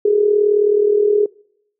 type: tone with amplitude modulation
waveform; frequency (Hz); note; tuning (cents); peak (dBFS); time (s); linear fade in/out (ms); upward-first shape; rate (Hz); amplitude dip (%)
sine; 415.3; G#4; 0; -8; 0.05-1.26; 5; sine; 39; 65
effects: noise-tail reverb RT60 0.8 s tail -26 dB re dry